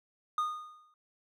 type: tone with exponential decay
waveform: triangle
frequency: 1229 Hz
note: D#6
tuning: 22 cents flat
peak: -24 dBFS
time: 0.38-0.94 s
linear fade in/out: 2 ms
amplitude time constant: 120 ms
effects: none